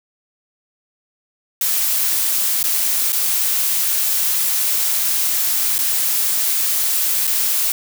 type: noise with dropouts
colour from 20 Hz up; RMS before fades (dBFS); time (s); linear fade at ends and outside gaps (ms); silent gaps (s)
blue; -18; 1.61-7.72; 2; 2.629-2.639 / 3.122-3.128 / 5.782-5.788 / 7.27-7.274
effects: none

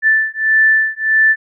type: beating tone pair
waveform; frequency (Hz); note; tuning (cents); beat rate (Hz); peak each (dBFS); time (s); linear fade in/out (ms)
sine; 1760 / 1761.6; A6 / A6; 0 / +2; 1.6; -13; 0.02-1.36; 50
effects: none

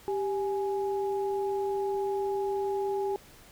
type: tone pair together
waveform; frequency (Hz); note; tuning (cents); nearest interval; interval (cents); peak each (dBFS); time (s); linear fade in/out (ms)
sine; 393.1 / 832.9; G4 / G#5; +5 / +5; octave + minor second; 1300; -28 / -34; 0.08-3.16; 0
effects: pink hiss -54 dBFS RMS until 3.51 s

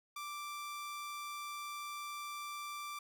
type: tone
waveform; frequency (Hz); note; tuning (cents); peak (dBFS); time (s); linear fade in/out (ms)
sawtooth; 1174.7; D6; 0; -38; 0.16-2.99; 5
effects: none

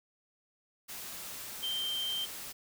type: tone in noise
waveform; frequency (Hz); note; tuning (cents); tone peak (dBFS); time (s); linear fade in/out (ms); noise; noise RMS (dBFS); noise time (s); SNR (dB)
sine; 3141; G7; +3; -32; 1.62-2.26; 20; white; -43; 0.88-2.53; +8
effects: none

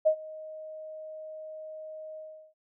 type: tone with ADSR envelope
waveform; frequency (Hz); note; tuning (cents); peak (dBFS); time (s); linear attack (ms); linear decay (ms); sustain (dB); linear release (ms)
sine; 625; D#5; +8; -17; 0.05-2.54; 19; 82; -22; 370
effects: noise-tail reverb RT60 0.1 s tail -26 dB re dry

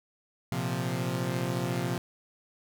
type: chord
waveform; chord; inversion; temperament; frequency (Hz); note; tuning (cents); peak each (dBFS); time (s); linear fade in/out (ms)
sawtooth; Bb suspended second; none; equal; 116.54 / 130.81 / 174.61; Bb2 / C3 / F3; 0 / 0 / 0; -31 / -28 / -29; 0.52-1.98; 0
effects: none

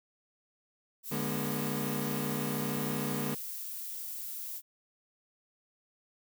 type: noise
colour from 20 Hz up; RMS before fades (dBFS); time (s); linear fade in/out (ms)
violet; -40; 1.03-4.62; 50
type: chord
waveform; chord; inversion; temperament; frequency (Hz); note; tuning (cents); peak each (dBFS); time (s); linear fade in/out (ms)
30% pulse; G# diminished; second; equal with one note detuned; 146.83 / 207.7 / 240.6; D3 / G#3 / B3; 0 / 0 / -45; -34; 1.11-3.35; 10
effects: none

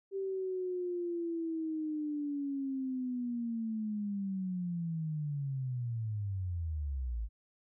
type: linear sweep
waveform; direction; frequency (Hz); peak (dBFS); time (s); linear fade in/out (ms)
sine; down; 392 to 51.91; -33; 0.11-7.29; 50
effects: none

